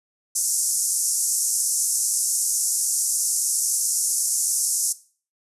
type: band-pass noise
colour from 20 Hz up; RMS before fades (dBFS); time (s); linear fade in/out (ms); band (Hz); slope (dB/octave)
white; -23; 0.35-4.93; 10; 5700 to 11000; 48
effects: noise-tail reverb RT60 0.4 s tail -17 dB re dry + resampled to 32000 Hz